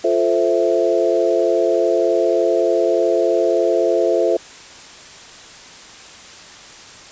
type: chord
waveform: sine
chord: F major seventh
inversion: none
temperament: equal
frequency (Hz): 349.2 / 440 / 523.3 / 659.3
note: F4 / A4 / C5 / E5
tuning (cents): 0 / 0 / 0 / 0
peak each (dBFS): -19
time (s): 0.04-4.37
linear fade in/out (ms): 5
effects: white hiss -39 dBFS RMS until 7.11 s + resampled to 16000 Hz